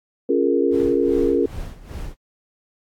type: chord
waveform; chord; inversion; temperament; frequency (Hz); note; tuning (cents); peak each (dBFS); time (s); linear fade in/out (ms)
sine; Bb minor seventh; first; equal; 277.2 / 349.2 / 415.3 / 466.2; Db4 / F4 / Ab4 / Bb4; 0 / 0 / 0 / 0; -21; 0.29-1.46; 5
type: noise with tremolo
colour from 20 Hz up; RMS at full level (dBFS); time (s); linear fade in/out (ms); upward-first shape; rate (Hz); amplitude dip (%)
brown; -30; 0.7-2.16; 50; sine; 2.5; 80
effects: AAC 64 kbps